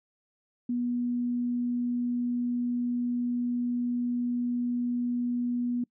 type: tone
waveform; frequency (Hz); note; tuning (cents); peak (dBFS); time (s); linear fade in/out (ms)
sine; 243; B3; -28; -26; 0.69-5.84; 5
effects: noise-tail reverb RT60 0.1 s tail -25 dB re dry